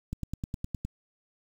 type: click train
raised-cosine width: 5 ms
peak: -20 dBFS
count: 8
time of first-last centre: 0.13-0.85 s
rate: 9.72 Hz
effects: 8-bit